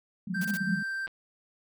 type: band-pass noise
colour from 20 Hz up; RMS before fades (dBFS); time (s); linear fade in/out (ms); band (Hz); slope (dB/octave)
pink; -32; 0.27-0.83; 5; 170 to 210; 96
type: tone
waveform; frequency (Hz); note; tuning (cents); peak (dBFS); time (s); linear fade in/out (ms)
triangle; 1568; G6; 0; -29; 0.34-1.07; 10
type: noise bursts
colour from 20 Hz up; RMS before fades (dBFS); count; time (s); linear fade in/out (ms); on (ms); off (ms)
white; -40; 3; 0.41-0.574; 5; 40; 22
type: clicks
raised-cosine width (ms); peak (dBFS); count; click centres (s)
0.3; -28; 2; 1.072 / 1.078
effects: none